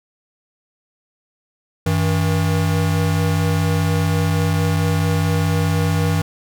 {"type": "tone pair together", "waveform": "square", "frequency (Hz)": [95.14, 160], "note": ["F#2", "D#3"], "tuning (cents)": [49, 49], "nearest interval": "major sixth", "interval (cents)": 900, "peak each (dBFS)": -19, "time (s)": [1.86, 6.22], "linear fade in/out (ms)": 5, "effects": []}